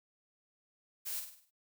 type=noise with echo; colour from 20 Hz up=blue; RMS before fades=-39 dBFS; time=1.05-1.21 s; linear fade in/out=20 ms; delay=50 ms; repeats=6; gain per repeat=-6 dB; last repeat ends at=1.51 s; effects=noise-tail reverb RT60 0.1 s tail -20 dB re dry